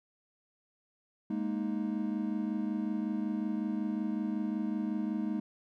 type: chord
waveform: triangle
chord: Ab suspended second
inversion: none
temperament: equal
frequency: 207.7 / 233.1 / 311.1 Hz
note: Ab3 / Bb3 / Eb4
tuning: 0 / 0 / 0 cents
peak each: -32 / -34 / -34 dBFS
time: 1.3-5.4 s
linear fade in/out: 5 ms
effects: none